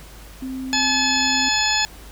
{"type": "tone", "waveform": "sine", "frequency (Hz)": 261.6, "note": "C4", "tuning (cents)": 0, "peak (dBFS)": -26, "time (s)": [0.42, 1.49], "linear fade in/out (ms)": 5}
{"type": "harmonic tone", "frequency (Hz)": 858, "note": "A5", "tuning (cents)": -44, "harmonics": [1, 2, 3, 4, 5, 6, 8], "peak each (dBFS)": [-25, -25, -25, -25, -25, -25, -25], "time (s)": [0.73, 1.85], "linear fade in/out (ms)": 0}
{"effects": ["added 50 Hz sine -41 dBFS peak until 2.11 s", "pink hiss -44 dBFS RMS until 2.11 s"]}